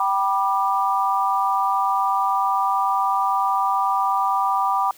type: tone cluster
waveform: sine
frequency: 777 / 979 / 1188 Hz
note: G5 / B5 / D6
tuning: -16 / -15 / +20 cents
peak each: -22 dBFS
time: 0-4.91 s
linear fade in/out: 2 ms
effects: white hiss -49 dBFS RMS until 4.97 s